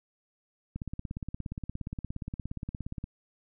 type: click train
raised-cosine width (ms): 5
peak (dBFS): -23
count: 40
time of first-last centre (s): 0.76-3.041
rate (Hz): 17.1
effects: none